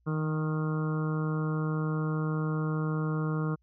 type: harmonic tone with a mistuned harmonic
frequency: 155 Hz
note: D#3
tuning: 6 cents flat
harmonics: 1 / 2 / 3 / 4 / 5 / 6 / 7 / 8 / 9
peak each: -28 / -36 / -38 / -49 / -50 / -51 / -43 / -43 / -44 dBFS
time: 0.06-3.56 s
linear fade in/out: 20 ms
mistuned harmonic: 1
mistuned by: +20 cents
effects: added 60 Hz sine -66 dBFS peak until 3.62 s

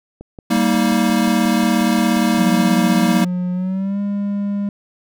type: click train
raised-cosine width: 2 ms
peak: -21 dBFS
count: 13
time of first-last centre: 0.21-2.345 s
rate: 5.62 Hz
type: chord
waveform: square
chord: Eb major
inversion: first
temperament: equal with one note detuned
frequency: 196 / 233.1 / 316.4 Hz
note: G3 / Bb3 / Eb4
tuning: 0 / 0 / +29 cents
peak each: -19 / -17 / -21 dBFS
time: 0.5-3.25 s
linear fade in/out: 10 ms
type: tone with pitch glide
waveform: triangle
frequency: 180 to 202 Hz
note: F#3 to G#3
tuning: -47 to -48 cents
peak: -16 dBFS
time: 2.38-4.69 s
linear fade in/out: 2 ms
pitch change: +199 cents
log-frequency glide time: 3.53-4 s
effects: none

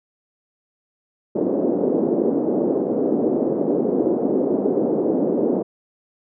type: band-pass noise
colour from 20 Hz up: pink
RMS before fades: -20 dBFS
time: 1.35-5.63 s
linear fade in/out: 10 ms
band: 250 to 500 Hz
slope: 24 dB/octave
effects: none

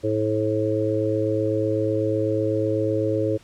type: harmonic tone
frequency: 108 Hz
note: A2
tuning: 32 cents flat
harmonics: 1 / 3 / 4 / 5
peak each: -27 / -25 / -25 / -25 dBFS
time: 0.03-3.38 s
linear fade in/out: 20 ms
effects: pink hiss -53 dBFS RMS until 3.43 s + low-pass 9000 Hz 12 dB/octave

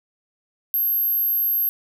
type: tone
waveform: sine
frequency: 12544 Hz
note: G9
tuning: in tune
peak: -18 dBFS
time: 0.74-1.69 s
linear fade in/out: 0 ms
effects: none

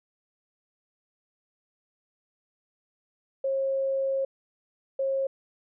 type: tone pair in turn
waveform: sine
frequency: 540 / 540 Hz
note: C#5 / C#5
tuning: -45 / -45 cents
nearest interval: unison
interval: 0 cents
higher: neither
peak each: -24 dBFS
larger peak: neither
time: 3.44-4.25 / 4.99-5.27 s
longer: first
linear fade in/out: 5 ms
effects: none

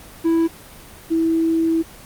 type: tone pair in turn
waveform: triangle / sine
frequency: 329.6 / 326.9 Hz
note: E4 / E4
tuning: 0 / -14 cents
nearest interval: unison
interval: 14 cents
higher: first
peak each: -12 / -15 dBFS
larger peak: first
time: 0.24-0.48 / 1.1-1.83 s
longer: second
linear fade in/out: 20 ms
effects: pink hiss -41 dBFS RMS until 2.05 s + Opus 24 kbps

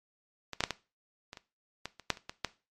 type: clicks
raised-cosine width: 0.2 ms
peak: -20 / -10 / -8 / -14 / -25 / -28 / -19 / -29 / -8 / -30 / -21 / -12 dBFS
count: 12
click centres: 0.533 / 0.606 / 0.638 / 0.707 / 1.331 / 1.372 / 1.856 / 1.997 / 2.103 / 2.172 / 2.295 / 2.447 s
effects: noise-tail reverb RT60 0.3 s tail -17 dB re dry + MP3 64 kbps

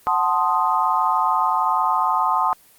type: chord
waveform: sine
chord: F# diminished seventh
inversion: none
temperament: equal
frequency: 740 / 880 / 1046.5 / 1244.5 Hz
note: F#5 / A5 / C6 / Eb6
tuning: 0 / 0 / 0 / 0 cents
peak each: -24 / -21 / -21 / -22 dBFS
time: 0.07-2.53 s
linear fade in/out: 0 ms
effects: white hiss -52 dBFS RMS until 2.78 s + Opus 24 kbps

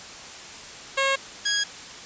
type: tone pair in turn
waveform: 10% pulse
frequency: 543 / 1651.3 Hz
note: C#5 / G#6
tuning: -36 / -10 cents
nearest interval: octave + perfect fifth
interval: 1926 cents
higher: second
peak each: -12 dBFS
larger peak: neither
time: 0.97-1.16 / 1.45-1.64 s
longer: neither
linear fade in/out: 10 ms
effects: white hiss -40 dBFS RMS until 2.05 s + resampled to 16000 Hz

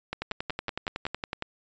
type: two click trains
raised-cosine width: 0.3 ms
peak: -15 / -15 dBFS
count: 6 / 14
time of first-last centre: 0.13-1.066 / 0.22-1.424 s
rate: 5.34 / 10.8 Hz
effects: resampled to 16000 Hz

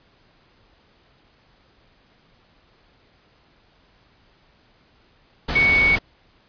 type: tone in noise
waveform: sine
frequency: 2229 Hz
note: C#7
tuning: 9 cents sharp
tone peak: -14 dBFS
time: 5.55-5.96 s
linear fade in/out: 10 ms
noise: pink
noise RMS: -25 dBFS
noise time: 5.48-5.99 s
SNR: +8 dB
effects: pink hiss -58 dBFS RMS until 6.48 s + resampled to 11025 Hz

